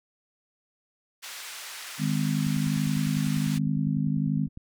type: band-pass noise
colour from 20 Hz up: pink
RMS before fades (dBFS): -40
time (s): 1.22-3.59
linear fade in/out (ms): 20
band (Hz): 1500 to 12000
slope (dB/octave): 12
type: harmonic tone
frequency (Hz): 51.3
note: G#1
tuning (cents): -21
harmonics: 3 / 4 / 5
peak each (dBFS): -26 / -28 / -30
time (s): 1.98-4.49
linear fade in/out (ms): 50
type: click train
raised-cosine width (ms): 5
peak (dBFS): -29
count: 22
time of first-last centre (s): 2.47-4.574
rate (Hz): 9.98
effects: none